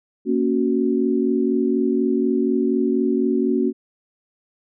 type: chord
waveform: sine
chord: F# major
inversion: first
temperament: equal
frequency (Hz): 233.1 / 277.2 / 370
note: A#3 / C#4 / F#4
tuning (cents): 0 / 0 / 0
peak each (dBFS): -21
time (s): 0.25-3.73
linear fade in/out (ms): 50
effects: none